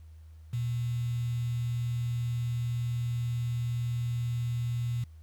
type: tone with quantisation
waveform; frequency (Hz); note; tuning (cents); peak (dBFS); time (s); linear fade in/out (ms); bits
sine; 120; B2; -49; -28; 0.53-5.04; 5; 8
effects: added 79 Hz sine -47 dBFS peak until 5.22 s + pink hiss -70 dBFS RMS until 5.22 s